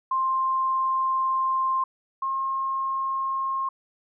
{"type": "tone pair in turn", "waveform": "sine", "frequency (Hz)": [1053, 1071.4], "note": ["C6", "C6"], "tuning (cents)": [11, 41], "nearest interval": "unison", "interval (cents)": 30, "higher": "second", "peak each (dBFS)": [-21, -24], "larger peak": "first", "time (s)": [[0.11, 1.84], [2.22, 3.69]], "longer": "first", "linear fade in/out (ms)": 5, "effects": []}